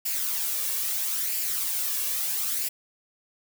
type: noise with flanger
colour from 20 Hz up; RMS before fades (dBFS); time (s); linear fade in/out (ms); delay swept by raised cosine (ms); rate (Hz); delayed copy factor
blue; -28; 0.05-2.69; 10; 0.4 to 1.8; 0.76; +0.5
effects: none